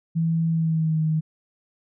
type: tone with pitch glide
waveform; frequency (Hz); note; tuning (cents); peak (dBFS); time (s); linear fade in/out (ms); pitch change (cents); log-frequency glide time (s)
sine; 164.1 to 157.14; E3 to D#3; -8 to +17; -19; 0.15-1.21; 20; -75; 0.49-1.01
effects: none